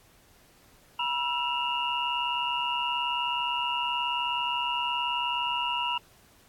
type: tone cluster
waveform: sine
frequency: 967 / 1335 / 2711 / 2850 Hz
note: B5 / E6 / E7 / F7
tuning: -37 / +22 / +48 / +34 cents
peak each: -29 / -38 / -35 / -31 dBFS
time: 0.99-5.98 s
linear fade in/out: 5 ms
effects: pink hiss -59 dBFS RMS until 6.48 s + AAC 64 kbps